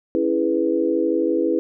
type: chord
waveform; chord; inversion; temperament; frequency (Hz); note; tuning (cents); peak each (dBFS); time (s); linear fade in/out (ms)
sine; C# minor seventh; none; equal; 277.2 / 329.6 / 415.3 / 493.9; C#4 / E4 / G#4 / B4; 0 / 0 / 0 / 0; -26 / -20 / -24 / -23; 0.15-1.59; 0
effects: none